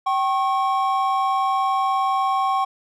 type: tone pair together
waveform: triangle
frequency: 772.2 / 1089 Hz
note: G5 / C#6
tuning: -26 / -31 cents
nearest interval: tritone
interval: 595 cents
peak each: -19 dBFS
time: 0.06-2.65 s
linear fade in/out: 10 ms
effects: none